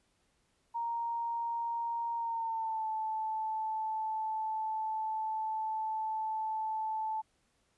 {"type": "tone with pitch glide", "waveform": "sine", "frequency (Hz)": [932.3, 874.9], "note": ["A#5", "A5"], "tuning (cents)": [0, -10], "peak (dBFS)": -32, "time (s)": [0.74, 7.22], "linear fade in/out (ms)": 20, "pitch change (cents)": -110, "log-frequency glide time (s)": [2.16, 2.87], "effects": ["pink hiss -74 dBFS RMS until 7.77 s", "resampled to 24000 Hz"]}